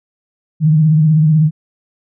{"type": "tone with vibrato", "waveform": "sine", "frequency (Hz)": 155.5, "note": "D#3", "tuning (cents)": -1, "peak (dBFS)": -7, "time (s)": [0.6, 1.51], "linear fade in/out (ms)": 50, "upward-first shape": "triangle", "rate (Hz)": 16, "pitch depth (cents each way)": 78, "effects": []}